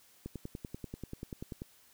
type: click train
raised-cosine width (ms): 3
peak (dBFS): -27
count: 15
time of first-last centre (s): 0.26-1.619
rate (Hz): 10.3
effects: white hiss -63 dBFS RMS until 1.93 s